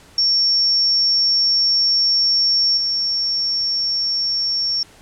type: tone with level steps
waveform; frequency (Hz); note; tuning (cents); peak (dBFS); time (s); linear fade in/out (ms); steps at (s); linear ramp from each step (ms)
sine; 5480; F8; -34; -13 / -17; 0.18-4.83; 2; 2.77; 5
effects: pink hiss -47 dBFS RMS until 5.01 s + low-pass 10000 Hz 12 dB/octave